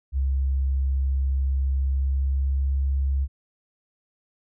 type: tone with pitch glide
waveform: sine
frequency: 67.2 to 68.14 Hz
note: C2 to C#2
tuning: +47 to -29 cents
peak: -20 dBFS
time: 0.12-3.28 s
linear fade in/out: 50 ms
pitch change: +24 cents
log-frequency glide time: 1.72-2.76 s
effects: none